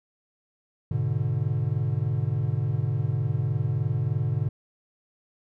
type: chord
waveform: triangle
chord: G# diminished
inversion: none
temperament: equal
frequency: 103.83 / 123.47 / 146.83 Hz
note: G#2 / B2 / D3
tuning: 0 / 0 / 0 cents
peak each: -26 / -25 / -26 dBFS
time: 0.91-4.49 s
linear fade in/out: 5 ms
effects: none